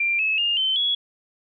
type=tone with pitch steps; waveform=sine; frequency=2375 / 2590 / 2824 / 3080 / 3359 Hz; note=D7 / E7 / F7 / G7 / G#7; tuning=+19 / -31 / +19 / -31 / +19 cents; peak=-19 dBFS; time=0-0.95 s; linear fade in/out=5 ms; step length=190 ms; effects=none